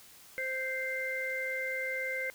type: harmonic tone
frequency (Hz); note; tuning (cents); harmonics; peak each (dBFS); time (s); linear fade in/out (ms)
522; C5; -4; 1 / 3 / 4; -38 / -39 / -34; 0.38-2.3; 0
effects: white hiss -55 dBFS RMS until 2.34 s